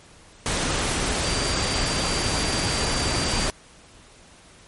sine tone in noise, 4701 Hz, D8, 1 cent sharp, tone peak -30 dBFS, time 1.24-3.47 s, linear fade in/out 0 ms, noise pink, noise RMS -24 dBFS, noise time 0.46-3.5 s, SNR -9 dB, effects pink hiss -50 dBFS RMS until 4.67 s + MP3 48 kbps

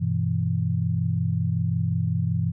sine chord, E minor, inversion first, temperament equal, 98 / 123.47 / 164.81 Hz, G2 / B2 / E3, 0 / 0 / 0 cents, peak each -26 / -26 / -25 dBFS, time 0-2.52 s, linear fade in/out 20 ms, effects none

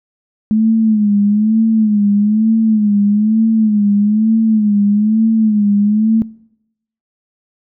sine tone with vibrato, 213.3 Hz, G#3, 46 cents sharp, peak -9 dBFS, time 0.51-6.22 s, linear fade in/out 0 ms, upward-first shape sine, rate 1.1 Hz, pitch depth 85 cents each way, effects noise-tail reverb RT60 0.8 s tail -22 dB re dry

